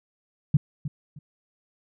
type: tone with echo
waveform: sine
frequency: 146 Hz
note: D3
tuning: 10 cents flat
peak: -13 dBFS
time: 0.54-0.57 s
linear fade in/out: 5 ms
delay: 310 ms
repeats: 2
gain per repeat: -13 dB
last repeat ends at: 1.19 s
effects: none